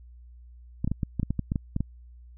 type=clicks; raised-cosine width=5 ms; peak=-14 dBFS; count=12; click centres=0.845 / 0.876 / 0.916 / 1.032 / 1.197 / 1.231 / 1.306 / 1.393 / 1.519 / 1.558 / 1.764 / 1.806 s; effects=added 60 Hz sine -46 dBFS peak until 2.37 s